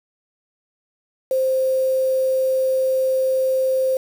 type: tone with quantisation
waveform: sine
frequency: 523.3 Hz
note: C5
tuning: in tune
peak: -16 dBFS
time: 1.31-3.97 s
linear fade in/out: 2 ms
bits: 6
effects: none